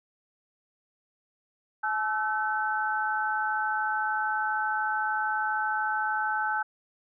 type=tone cluster; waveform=sine; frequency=857 / 1317 / 1524 Hz; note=A5 / E6 / G6; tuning=-46 / -2 / -49 cents; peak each=-29 / -33 / -29 dBFS; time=1.83-6.63 s; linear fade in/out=10 ms; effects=none